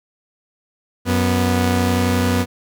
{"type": "tone pair together", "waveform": "sawtooth", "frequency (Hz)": [91.81, 245.1], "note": ["F#2", "B3"], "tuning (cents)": [-13, -13], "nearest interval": "octave + perfect fourth", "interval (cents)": 1700, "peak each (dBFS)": -14, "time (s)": [1.05, 2.46], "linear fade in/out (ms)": 50, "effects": []}